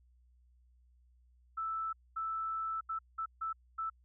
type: tone bursts at uneven times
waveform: sine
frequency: 1318.5 Hz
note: E6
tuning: in tune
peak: -34 dBFS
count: 6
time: 1.57-1.93 / 2.16-2.81 / 2.89-2.99 / 3.18-3.26 / 3.41-3.53 / 3.78-3.9 s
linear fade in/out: 10 ms
effects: added 61 Hz sine -63 dBFS peak until 4.04 s